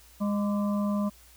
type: harmonic tone with a mistuned harmonic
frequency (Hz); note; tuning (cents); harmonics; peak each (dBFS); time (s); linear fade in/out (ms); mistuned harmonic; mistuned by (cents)
204.8; G#3; -24; 1 / 3 / 5 / 6; -25 / -35 / -39 / -41; 0.2-1.1; 20; 6; -83
effects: added 60 Hz sine -56 dBFS peak until 1.36 s + white hiss -56 dBFS RMS until 1.36 s